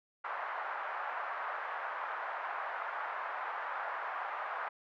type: band-pass noise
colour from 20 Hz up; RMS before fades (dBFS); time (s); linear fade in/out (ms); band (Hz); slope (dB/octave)
white; -39; 0.24-4.69; 10; 690 to 1500; 24
effects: none